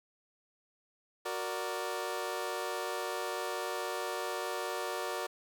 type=chord; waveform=20% pulse; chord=Gb augmented; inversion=none; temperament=equal; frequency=370 / 466.2 / 587.3 Hz; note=Gb4 / Bb4 / D5; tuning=0 / 0 / 0 cents; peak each=-34 dBFS; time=1.25-5.27 s; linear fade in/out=10 ms; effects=none